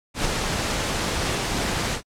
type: noise with ADSR envelope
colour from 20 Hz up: pink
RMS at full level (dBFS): -21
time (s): 0.14-2.02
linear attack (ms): 110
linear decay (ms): 12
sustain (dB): -4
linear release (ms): 91
effects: low-pass 8000 Hz 12 dB/octave + AAC 64 kbps